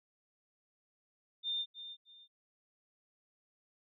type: tone with echo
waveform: sine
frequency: 3611 Hz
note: A7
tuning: 44 cents sharp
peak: -33 dBFS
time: 1.43-1.66 s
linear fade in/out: 50 ms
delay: 310 ms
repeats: 2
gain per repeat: -11 dB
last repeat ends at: 2.28 s
effects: none